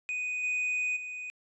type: tone with level steps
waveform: triangle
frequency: 2489 Hz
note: D#7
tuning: in tune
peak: -29 / -26 / -35 dBFS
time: 0.09-1.3 s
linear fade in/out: 0 ms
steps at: 0.43 / 0.96 s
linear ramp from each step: 10 ms
effects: resampled to 24000 Hz